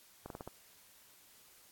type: slowing click train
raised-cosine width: 1 ms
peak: -29 dBFS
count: 5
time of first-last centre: 0.26-0.476 s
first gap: 42 ms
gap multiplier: 1.17
effects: white hiss -62 dBFS RMS until 1.71 s + AAC 64 kbps